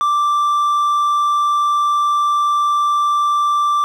triangle tone, 1174.7 Hz, D6, in tune, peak -11 dBFS, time 0.01-3.84 s, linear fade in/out 0 ms, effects none

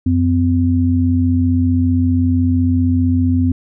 sine tone pair together, 90.4 / 255.7 Hz, F#2 / C4, -40 / -40 cents, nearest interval octave + tritone, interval 1800 cents, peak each -14 dBFS, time 0.06-3.52 s, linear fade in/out 5 ms, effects none

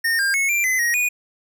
square tone with pitch steps, 1833 / 1603 / 2193 / 2366 / 2032 / 1886 / 2461 Hz, A#6 / G6 / C#7 / D7 / B6 / A#6 / D#7, -30 / +38 / -19 / +12 / +49 / +20 / -20 cents, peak -18 dBFS, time 0.04-1.09 s, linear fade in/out 10 ms, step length 150 ms, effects none

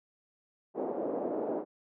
white band-pass noise, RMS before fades -34 dBFS, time 0.74-1.65 s, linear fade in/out 50 ms, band 260 to 600 Hz, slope 24 dB/octave, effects none

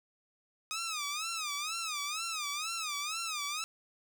10% pulse tone with vibrato, 1247 Hz, D#6, 3 cents sharp, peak -26 dBFS, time 0.71-3.64 s, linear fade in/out 0 ms, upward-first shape sine, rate 2.1 Hz, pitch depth 150 cents each way, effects none

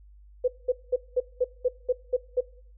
sine tone bursts, 500 Hz, B4, 21 cents sharp, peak -19 dBFS, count 9, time 0.44-2.409 s, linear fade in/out 10 ms, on 41 ms, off 200 ms, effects noise-tail reverb RT60 0.6 s tail -21 dB re dry + added 50 Hz sine -49 dBFS peak until 2.77 s

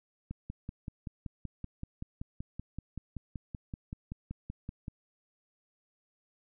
click train, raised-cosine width 5 ms, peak -26 dBFS, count 25, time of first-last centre 0.31-4.881 s, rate 5.25 Hz, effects none

